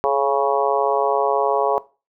harmonic tone with a mistuned harmonic, 138.59 Hz, C#3, in tune, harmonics 3 / 4 / 5 / 6 / 7 / 8, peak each -21 / -22 / -23 / -24 / -24 / -25 dBFS, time 0.04-1.78 s, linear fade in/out 0 ms, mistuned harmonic 3, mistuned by +26 cents, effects noise-tail reverb RT60 0.3 s tail -18 dB re dry

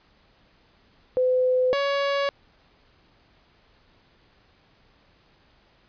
sine / sawtooth tone pair in turn, 508 / 560.8 Hz, B4 / C#5, +49 / +20 cents, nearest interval major second, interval 171 cents, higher second, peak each -18 dBFS, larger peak neither, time 1.17-1.73 / 1.73-2.29 s, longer neither, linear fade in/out 0 ms, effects pink hiss -60 dBFS RMS until 5.88 s + resampled to 11025 Hz

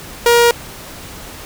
sawtooth tone, 473.6 Hz, A#4, 27 cents sharp, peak -4 dBFS, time 0.26-0.51 s, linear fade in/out 2 ms, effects pink hiss -33 dBFS RMS until 1.45 s

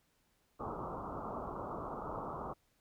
white low-pass noise, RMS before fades -42 dBFS, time 0.59-2.54 s, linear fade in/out 20 ms, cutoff 1300 Hz, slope 96 dB/octave, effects pink hiss -75 dBFS RMS until 2.8 s

